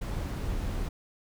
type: noise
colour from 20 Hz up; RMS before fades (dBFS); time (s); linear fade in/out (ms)
brown; -32; 0.01-0.89; 10
effects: none